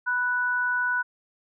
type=tone pair together; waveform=sine; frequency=987.8 / 1481.4 Hz; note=B5 / F#6; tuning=0 / +2 cents; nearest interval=perfect fifth; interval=702 cents; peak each=-30 / -23 dBFS; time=0.06-1.03 s; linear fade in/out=20 ms; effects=none